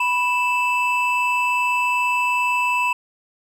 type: tone pair together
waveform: triangle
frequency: 985.5 / 2637 Hz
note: B5 / E7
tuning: -4 / 0 cents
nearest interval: octave + perfect fourth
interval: 1704 cents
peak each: -18 / -19 dBFS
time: 0-2.93 s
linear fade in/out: 5 ms
effects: none

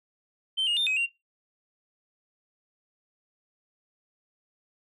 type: tone with pitch steps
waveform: sine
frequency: 3104 / 2855 / 3610 / 2535 / 2763 Hz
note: G7 / F7 / A7 / D#7 / F7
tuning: -18 / +37 / +44 / +32 / -19 cents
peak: -21 dBFS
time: 0.57-1.065 s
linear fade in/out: 20 ms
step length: 99 ms
effects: noise-tail reverb RT60 0.2 s tail -18 dB re dry + tanh soft clip ceiling -22 dBFS

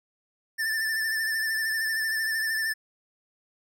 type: tone with vibrato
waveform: square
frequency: 1771 Hz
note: A6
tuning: 11 cents sharp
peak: -26 dBFS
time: 0.58-2.74 s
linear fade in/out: 20 ms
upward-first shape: sine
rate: 13 Hz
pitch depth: 36 cents each way
effects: none

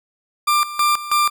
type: tone with tremolo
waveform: 40% pulse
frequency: 1189 Hz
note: D6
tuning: 21 cents sharp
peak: -13 dBFS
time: 0.47-1.3 s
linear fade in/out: 10 ms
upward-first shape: square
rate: 3.1 Hz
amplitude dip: 80%
effects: none

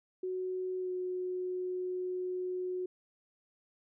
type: tone with pitch glide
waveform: sine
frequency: 370 to 365.5 Hz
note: F#4 to F#4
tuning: 0 to -21 cents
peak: -33 dBFS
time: 0.23-2.86 s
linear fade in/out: 5 ms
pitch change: -21 cents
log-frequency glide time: 0.79-0.91 s
effects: none

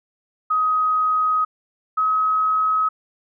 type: tone pair in turn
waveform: sine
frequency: 1259 / 1275.1 Hz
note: D#6 / D#6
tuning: +20 / +42 cents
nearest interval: unison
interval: 22 cents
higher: second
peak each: -16 dBFS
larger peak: neither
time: 0.5-1.45 / 1.97-2.89 s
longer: first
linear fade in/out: 10 ms
effects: none

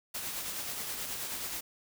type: noise with tremolo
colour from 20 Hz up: white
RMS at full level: -36 dBFS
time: 0.14-1.61 s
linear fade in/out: 10 ms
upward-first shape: triangle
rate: 9.4 Hz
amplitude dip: 40%
effects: none

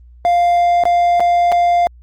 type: tone with dropouts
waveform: triangle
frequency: 698.5 Hz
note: F5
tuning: in tune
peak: -8 dBFS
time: 0.25-1.87 s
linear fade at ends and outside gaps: 0 ms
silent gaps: 0.837-0.854 / 1.197-1.204 / 1.518-1.523 s
effects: added 60 Hz sine -39 dBFS peak until 2.02 s + Opus 24 kbps

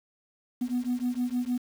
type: beating tone pair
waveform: sine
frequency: 243.5 / 250 Hz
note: B3 / B3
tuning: -24 / +21 cents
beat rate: 6.5 Hz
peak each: -28 dBFS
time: 0.61-1.58 s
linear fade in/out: 10 ms
effects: tanh soft clip ceiling -22 dBFS + 8-bit

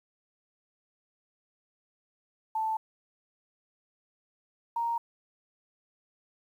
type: tone pair in turn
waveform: sine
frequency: 880 / 932.3 Hz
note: A5 / A#5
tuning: 0 / 0 cents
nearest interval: minor second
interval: 100 cents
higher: second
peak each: -27 dBFS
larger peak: neither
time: 2.55-2.77 / 4.76-4.98 s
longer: neither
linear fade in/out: 5 ms
effects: 10-bit

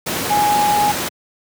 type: tone in noise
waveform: sine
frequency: 830.6 Hz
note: G#5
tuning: in tune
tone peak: -13 dBFS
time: 0.3-0.92 s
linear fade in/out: 10 ms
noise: pink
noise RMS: -21 dBFS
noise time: 0.06-1.09 s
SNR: +5 dB
effects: high-pass 150 Hz 12 dB/octave

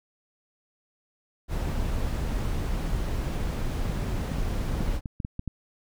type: noise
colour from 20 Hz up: brown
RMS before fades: -28 dBFS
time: 1.48-5.01 s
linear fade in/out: 50 ms
type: clicks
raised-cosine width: 5 ms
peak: -19 dBFS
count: 12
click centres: 3.897 / 3.974 / 4.318 / 4.385 / 4.614 / 4.808 / 4.877 / 5.058 / 5.202 / 5.249 / 5.394 / 5.477 s
effects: none

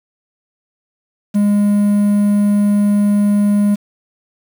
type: tone with quantisation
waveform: triangle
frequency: 205 Hz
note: G#3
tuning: 22 cents flat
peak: -8 dBFS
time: 1.34-3.76 s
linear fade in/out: 20 ms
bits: 6
effects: none

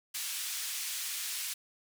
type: band-pass noise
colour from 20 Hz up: white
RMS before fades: -37 dBFS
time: 0.14-1.54 s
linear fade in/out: 10 ms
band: 2000 to 12000 Hz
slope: 12 dB/octave
effects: none

